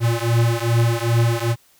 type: beating tone pair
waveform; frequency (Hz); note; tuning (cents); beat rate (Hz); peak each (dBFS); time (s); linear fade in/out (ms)
square; 115.7 / 118.2; A#2 / A#2; -13 / +24; 2.5; -19 / -20; 0-1.56; 50
effects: white hiss -56 dBFS RMS until 1.79 s